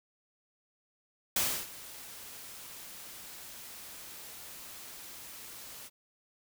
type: noise with ADSR envelope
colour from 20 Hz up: white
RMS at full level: -28 dBFS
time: 1.36-5.9 s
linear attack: 4 ms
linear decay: 300 ms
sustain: -19 dB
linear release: 37 ms
effects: none